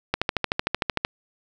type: click train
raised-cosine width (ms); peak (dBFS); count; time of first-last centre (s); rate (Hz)
0.3; -5; 13; 0.14-1.049; 13.2
effects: none